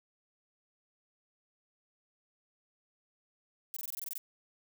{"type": "noise bursts", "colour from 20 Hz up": "violet", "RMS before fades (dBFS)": -39, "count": 10, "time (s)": [3.74, 4.179], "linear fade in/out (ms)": 0, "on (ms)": 25, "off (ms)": 21, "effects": []}